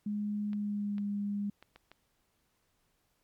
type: tone with pitch glide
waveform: sine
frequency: 207.7 to 203.4 Hz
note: G#3 to G#3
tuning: 0 to -36 cents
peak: -31 dBFS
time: 0.06-1.5 s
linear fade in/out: 5 ms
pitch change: -36 cents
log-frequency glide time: 0.48-1.04 s
type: clicks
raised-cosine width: 0.3 ms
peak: -35 dBFS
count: 5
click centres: 0.532 / 0.982 / 1.626 / 1.76 / 1.916 s
effects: pink hiss -75 dBFS RMS until 3.23 s + MP3 96 kbps